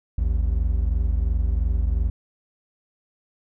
triangle tone pair together, 55.12 / 78 Hz, A1 / D#2, +4 / +5 cents, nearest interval tritone, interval 601 cents, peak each -18 / -23 dBFS, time 0.18-2.1 s, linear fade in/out 5 ms, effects none

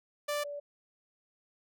sawtooth / sine tone pair in turn, 587.3 / 578.2 Hz, D5 / D5, 0 / -27 cents, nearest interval unison, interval 27 cents, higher first, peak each -27 / -37 dBFS, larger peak first, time 0.28-0.44 / 0.44-0.6 s, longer neither, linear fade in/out 10 ms, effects none

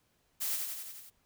blue noise with echo, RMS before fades -34 dBFS, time 0.4-0.57 s, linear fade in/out 20 ms, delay 89 ms, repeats 6, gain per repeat -3 dB, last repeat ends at 1.104 s, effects pink hiss -73 dBFS RMS until 1.25 s

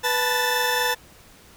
20% pulse tone cluster, 492.2 / 875 / 1774 Hz, B4 / A5 / A6, -6 / -10 / +14 cents, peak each -20 dBFS, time 0.03-0.95 s, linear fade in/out 20 ms, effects pink hiss -50 dBFS RMS until 1.56 s

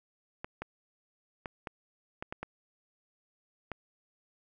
clicks, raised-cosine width 0.5 ms, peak -22 dBFS, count 8, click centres 0.445 / 0.62 / 1.458 / 1.672 / 2.225 / 2.325 / 2.43 / 3.717 s, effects none

